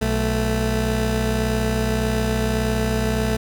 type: tone pair together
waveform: 20% pulse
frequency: 61.74 / 220 Hz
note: B1 / A3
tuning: 0 / 0 cents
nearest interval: octave + minor seventh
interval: 2200 cents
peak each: -17 dBFS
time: 0.01-3.37 s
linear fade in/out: 10 ms
effects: none